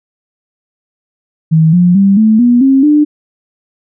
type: tone with pitch steps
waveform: sine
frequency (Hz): 159.8 / 177.31 / 196.74 / 218.3 / 242.2 / 268.8 / 298.2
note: D#3 / F3 / G3 / A3 / B3 / C4 / D4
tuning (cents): +47 / +27 / +7 / -13 / -34 / +47 / +27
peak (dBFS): -4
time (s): 1.51-3.05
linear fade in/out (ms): 20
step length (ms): 220
effects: none